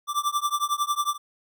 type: tone with tremolo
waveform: square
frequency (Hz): 1174.7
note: D6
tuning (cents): 0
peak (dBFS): -20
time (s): 0.07-1.18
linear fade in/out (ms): 50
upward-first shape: triangle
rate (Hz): 11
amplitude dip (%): 100
effects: none